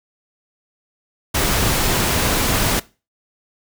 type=noise; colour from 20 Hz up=pink; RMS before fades=-18 dBFS; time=1.34-2.8 s; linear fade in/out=10 ms; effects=noise-tail reverb RT60 0.3 s tail -20 dB re dry